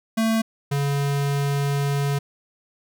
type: tone pair in turn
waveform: square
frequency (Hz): 223.6 / 141.35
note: A3 / C#3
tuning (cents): +28 / +34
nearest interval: minor sixth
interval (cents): 794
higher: first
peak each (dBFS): -19 / -21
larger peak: first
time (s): 0.17-0.42 / 0.71-2.19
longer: second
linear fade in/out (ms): 10
effects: none